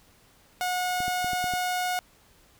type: tone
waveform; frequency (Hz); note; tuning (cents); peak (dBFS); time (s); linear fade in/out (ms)
sawtooth; 726; F#5; -33; -22; 0.61-1.99; 0
type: clicks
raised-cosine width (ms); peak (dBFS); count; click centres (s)
3; -25; 6; 1.004 / 1.081 / 1.245 / 1.333 / 1.442 / 1.537
effects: pink hiss -59 dBFS RMS until 2.59 s